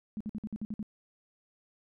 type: tone bursts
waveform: sine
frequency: 213.6 Hz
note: G#3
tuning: 49 cents sharp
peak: -33 dBFS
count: 8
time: 0.17-0.828 s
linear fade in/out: 0 ms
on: 35 ms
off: 54 ms
effects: none